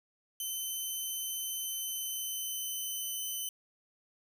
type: tone with pitch glide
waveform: 5% pulse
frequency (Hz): 3063 to 3037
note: G7 to F#7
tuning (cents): -41 to +44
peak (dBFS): -27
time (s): 0.4-3.49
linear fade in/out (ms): 2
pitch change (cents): -15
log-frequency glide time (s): 1.59-3.11
effects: none